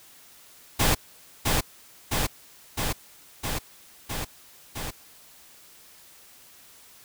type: noise with echo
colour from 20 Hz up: pink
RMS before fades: -21 dBFS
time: 0.79-0.95 s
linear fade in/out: 10 ms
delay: 660 ms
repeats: 6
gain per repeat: -2 dB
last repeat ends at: 4.91 s
effects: white hiss -52 dBFS RMS until 7.04 s